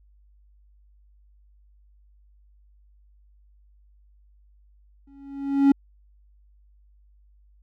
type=tone with exponential growth; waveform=triangle; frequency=277.5 Hz; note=C#4; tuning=2 cents sharp; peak=-9 dBFS; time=5.07-5.72 s; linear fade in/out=5 ms; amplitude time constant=140 ms; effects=added 50 Hz sine -54 dBFS peak until 7.62 s